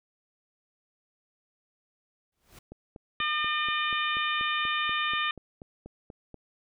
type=noise with exponential growth; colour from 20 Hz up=pink; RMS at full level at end=-47 dBFS; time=2.32-2.59 s; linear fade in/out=5 ms; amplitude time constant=57 ms
type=click train; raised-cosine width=2 ms; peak=-30 dBFS; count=16; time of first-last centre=2.72-6.343 s; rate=4.14 Hz
type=harmonic tone; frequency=605 Hz; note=D#5; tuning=49 cents flat; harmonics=2 / 3 / 4 / 5 / 6; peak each=-30 / -32 / -33 / -34 / -35 dBFS; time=3.2-5.31 s; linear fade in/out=2 ms
effects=none